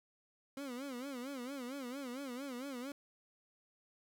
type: tone with vibrato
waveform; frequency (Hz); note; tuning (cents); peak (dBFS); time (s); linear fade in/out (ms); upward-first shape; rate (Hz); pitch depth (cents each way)
30% pulse; 261.6; C4; 0; -39; 0.57-2.92; 2; sine; 4.4; 150
effects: none